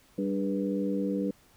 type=harmonic tone with a mistuned harmonic; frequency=98 Hz; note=G2; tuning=in tune; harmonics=2 / 3 / 4 / 5; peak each=-30 / -31 / -38 / -34 dBFS; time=0.18-1.31 s; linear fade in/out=5 ms; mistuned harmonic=4; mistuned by=+71 cents; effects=pink hiss -61 dBFS RMS until 1.56 s